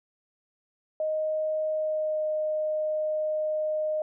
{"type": "tone with pitch glide", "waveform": "sine", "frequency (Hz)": [622.3, 616.9], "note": ["D#5", "D#5"], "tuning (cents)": [0, -15], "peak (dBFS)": -25, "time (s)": [1, 4.02], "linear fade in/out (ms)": 2, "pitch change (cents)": -15, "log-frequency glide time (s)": [1.7, 2.26], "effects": []}